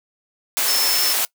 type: tone in noise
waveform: sine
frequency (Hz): 5300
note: E8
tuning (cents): +9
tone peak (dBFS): -20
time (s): 0.68-1.13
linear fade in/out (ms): 0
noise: white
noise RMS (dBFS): -20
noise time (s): 0.57-1.25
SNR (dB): -3
effects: noise-tail reverb RT60 0.1 s tail -22 dB re dry + high-pass 400 Hz 12 dB/octave